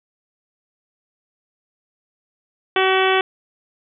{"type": "harmonic tone", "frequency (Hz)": 379.1, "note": "F#4", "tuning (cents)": 42, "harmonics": [1, 2, 3, 4, 5, 6, 7, 8, 9], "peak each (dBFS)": [-18, -21, -23, -24, -25, -26, -26, -27, -28], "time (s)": [2.76, 3.21], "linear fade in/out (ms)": 2, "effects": []}